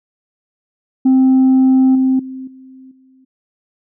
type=tone with level steps; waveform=sine; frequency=261.6 Hz; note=C4; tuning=in tune; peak=-5 / -9 / -25 / -36 / -46 dBFS; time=1.05-3.25 s; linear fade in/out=10 ms; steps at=1.95 / 2.19 / 2.47 / 2.91 s; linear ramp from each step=5 ms; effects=tanh soft clip ceiling -6 dBFS